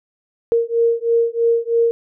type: beating tone pair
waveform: sine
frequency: 462.8 / 465.9 Hz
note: A#4 / A#4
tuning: -13 / -1 cents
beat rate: 3.1 Hz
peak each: -17 dBFS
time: 0.52-1.91 s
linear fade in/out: 0 ms
effects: none